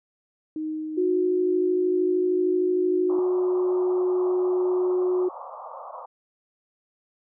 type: tone with tremolo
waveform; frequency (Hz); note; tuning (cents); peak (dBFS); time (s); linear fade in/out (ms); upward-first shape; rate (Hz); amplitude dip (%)
sine; 311.4; D#4; +2; -26; 0.56-3.19; 2; triangle; 2.2; 30
type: tone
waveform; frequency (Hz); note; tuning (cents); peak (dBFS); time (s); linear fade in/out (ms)
sine; 364.5; F#4; -26; -20; 0.97-5.29; 10
type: band-pass noise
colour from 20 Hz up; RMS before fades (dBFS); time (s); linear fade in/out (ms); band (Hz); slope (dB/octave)
white; -39; 3.09-6.06; 10; 510 to 1200; 96
effects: none